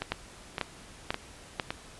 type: two click trains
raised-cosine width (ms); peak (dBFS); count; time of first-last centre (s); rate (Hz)
0.3; -15 / -12; 4 / 4; 0.02-1.705 / 0.12-1.598; 1.78 / 2.03
effects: pink hiss -50 dBFS RMS until 1.99 s + resampled to 24000 Hz